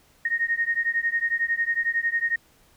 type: beating tone pair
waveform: sine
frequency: 1853 / 1864 Hz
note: A#6 / A#6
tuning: -11 / -1 cents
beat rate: 11 Hz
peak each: -25 dBFS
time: 0.25-2.36 s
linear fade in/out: 5 ms
effects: pink hiss -59 dBFS RMS until 2.76 s